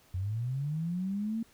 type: linear sweep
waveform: sine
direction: up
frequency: 87.7 to 230.5 Hz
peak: -30 dBFS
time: 0.14-1.43 s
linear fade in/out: 5 ms
effects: pink hiss -62 dBFS RMS until 1.53 s